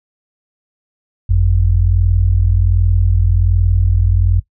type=tone pair together; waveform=sine; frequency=49.7 / 91 Hz; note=G1 / F#2; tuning=+25 / -28 cents; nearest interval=minor seventh; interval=1047 cents; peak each=-12 dBFS; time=1.29-4.4 s; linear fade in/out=10 ms; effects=noise-tail reverb RT60 0.1 s tail -18 dB re dry